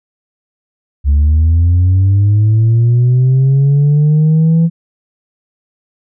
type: linear sweep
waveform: sine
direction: up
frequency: 69.3 to 167.5 Hz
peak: -4 dBFS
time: 1.04-4.7 s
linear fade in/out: 50 ms
effects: tanh soft clip ceiling -5 dBFS